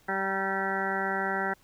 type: harmonic tone with a mistuned harmonic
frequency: 193.6 Hz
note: G3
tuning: 21 cents flat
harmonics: 1 / 2 / 3 / 4 / 5 / 7 / 8 / 9 / 10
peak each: -37 / -35 / -39 / -33 / -38 / -35 / -34 / -38 / -36 dBFS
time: 0.08-1.54 s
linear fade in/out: 10 ms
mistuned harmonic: 5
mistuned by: -26 cents
effects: pink hiss -62 dBFS RMS until 1.63 s